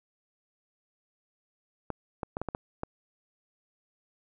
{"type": "clicks", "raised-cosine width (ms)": 1, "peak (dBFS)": -18, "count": 7, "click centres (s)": [1.903, 2.232, 2.369, 2.416, 2.487, 2.549, 2.834], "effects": []}